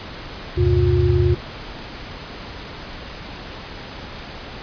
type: tone cluster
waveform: sine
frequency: 76.7 / 95.5 / 125.7 / 357.4 Hz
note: D#2 / G2 / B2 / F4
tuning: -24 / -45 / +31 / +40 cents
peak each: -19 dBFS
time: 0.57-1.35 s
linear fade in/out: 10 ms
effects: pink hiss -34 dBFS RMS until 4.62 s + resampled to 11025 Hz